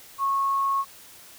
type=tone; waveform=sine; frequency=1097 Hz; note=C#6; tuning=18 cents flat; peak=-21 dBFS; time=0.18-0.85 s; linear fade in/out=50 ms; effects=white hiss -48 dBFS RMS until 1.38 s